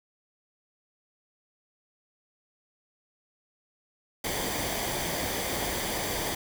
pink noise with comb filter, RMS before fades -31 dBFS, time 4.24-6.35 s, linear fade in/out 5 ms, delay 0.74 ms, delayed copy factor -0.55, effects none

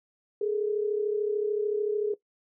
sine tone pair together, 415.3 / 448.8 Hz, G#4 / A4, 0 / +34 cents, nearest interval minor second, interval 134 cents, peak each -26 / -30 dBFS, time 0.41-2.14 s, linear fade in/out 5 ms, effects noise-tail reverb RT60 0.1 s tail -17 dB re dry

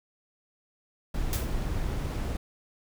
brown noise, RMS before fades -30 dBFS, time 1.14-2.37 s, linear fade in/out 5 ms
white noise with exponential decay, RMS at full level -31 dBFS, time 1.33-1.58 s, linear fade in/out 0 ms, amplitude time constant 54 ms
effects none

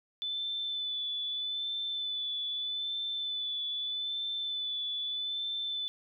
sine tone with vibrato, 3498 Hz, A7, 11 cents flat, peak -32 dBFS, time 0.22-5.88 s, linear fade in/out 0 ms, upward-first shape sine, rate 0.8 Hz, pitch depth 24 cents each way, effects none

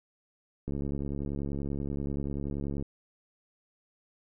click train, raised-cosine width 3 ms, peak -22 dBFS, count 152, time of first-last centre 0.68-2.825 s, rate 70.4 Hz, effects none

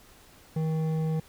sine tone with hard clipping, 158.7 Hz, D#3, 35 cents sharp, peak -27 dBFS, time 0.56-1.2 s, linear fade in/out 5 ms, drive 9 dB, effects pink hiss -55 dBFS RMS until 1.28 s

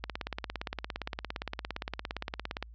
click train, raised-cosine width 0.3 ms, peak -18 dBFS, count 46, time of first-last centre 0.04-2.626 s, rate 17.4 Hz, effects added 56 Hz sine -47 dBFS peak until 2.74 s + resampled to 16000 Hz

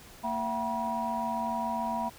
sine tone cluster, 229 / 673 / 760 / 965 Hz, A#3 / E5 / F#5 / B5, -31 / +36 / +46 / -40 cents, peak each -35 / -35 / -36 / -31 dBFS, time 0.23-2.1 s, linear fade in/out 20 ms, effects tanh soft clip ceiling -20 dBFS + pink hiss -51 dBFS RMS until 2.18 s

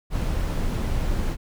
brown noise, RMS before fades -24 dBFS, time 0.1-1.37 s, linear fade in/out 50 ms, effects none

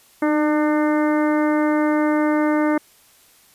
harmonic tone with a mistuned harmonic, 300 Hz, D4, 37 cents sharp, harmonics 1 / 2 / 3 / 4 / 5 / 6 / 7, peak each -17 / -23 / -27 / -29 / -31 / -33 / -34 dBFS, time 0.22-2.78 s, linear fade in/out 5 ms, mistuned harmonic 1, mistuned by +28 cents, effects white hiss -53 dBFS RMS until 3.54 s + resampled to 32000 Hz

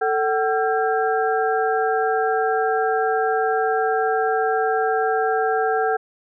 sine tone cluster, 442.7 / 757 / 1348 / 1603 Hz, A4 / F#5 / E6 / G6, +11 / +39 / +38 / +38 cents, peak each -21 / -21 / -28 / -27 dBFS, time 0.01-5.97 s, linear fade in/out 10 ms, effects none

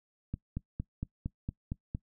click train, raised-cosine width 5 ms, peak -22 dBFS, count 8, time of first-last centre 0.34-1.949 s, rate 4.35 Hz, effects noise-tail reverb RT60 0.1 s tail -21 dB re dry

